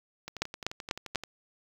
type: two click trains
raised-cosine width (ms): 0.2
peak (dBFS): -11 / -22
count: 4 / 12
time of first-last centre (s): 0.42-1.157 / 0.28-1.237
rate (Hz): 4.07 / 11.5
effects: 7-bit